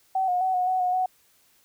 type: tone with pitch steps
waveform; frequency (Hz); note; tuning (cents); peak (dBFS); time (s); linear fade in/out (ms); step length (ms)
sine; 761 / 720 / 752 / 728 / 745 / 726 / 742; F#5 / F#5 / F#5 / F#5 / F#5 / F#5 / F#5; +48 / -47 / +28 / -28 / +12 / -33 / +5; -21; 0.15-1.06; 5; 130
effects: white hiss -62 dBFS RMS until 1.64 s